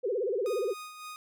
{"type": "tone with vibrato", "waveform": "sine", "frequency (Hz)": 440, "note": "A4", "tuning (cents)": 0, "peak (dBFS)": -27, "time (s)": [0.03, 0.74], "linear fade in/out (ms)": 20, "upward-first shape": "sine", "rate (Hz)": 17, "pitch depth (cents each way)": 270}
{"type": "tone with tremolo", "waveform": "sawtooth", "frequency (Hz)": 1240, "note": "D#6", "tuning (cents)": -6, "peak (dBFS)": -36, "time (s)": [0.46, 1.16], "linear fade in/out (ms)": 0, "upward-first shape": "sine", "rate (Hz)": 3.6, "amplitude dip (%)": 50}
{"effects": []}